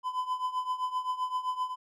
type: tone with tremolo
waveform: triangle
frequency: 1011 Hz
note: B5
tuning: 40 cents sharp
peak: -24 dBFS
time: 0.03-1.76 s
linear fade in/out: 50 ms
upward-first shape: triangle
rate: 7.7 Hz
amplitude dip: 85%
effects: none